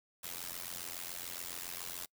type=noise with amplitude modulation; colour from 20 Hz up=white; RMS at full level=-39 dBFS; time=0.23-2.06 s; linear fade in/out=10 ms; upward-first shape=sine; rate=87.1 Hz; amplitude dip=95%; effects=noise-tail reverb RT60 0.1 s tail -26 dB re dry